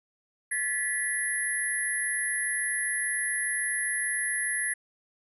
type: tone cluster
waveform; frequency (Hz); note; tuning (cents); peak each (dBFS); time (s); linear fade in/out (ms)
sine; 1732 / 1957 / 10910; A6 / B6 / F9; -28 / -16 / -42; -31; 0.51-4.74; 10
effects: none